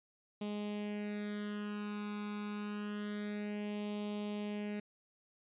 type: tone with flanger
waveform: sawtooth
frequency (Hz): 207.7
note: G#3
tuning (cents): 0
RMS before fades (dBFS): -40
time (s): 0.41-4.8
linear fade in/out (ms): 5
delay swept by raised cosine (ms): 0.31 to 0.81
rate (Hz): 0.27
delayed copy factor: +0.8
effects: resampled to 8000 Hz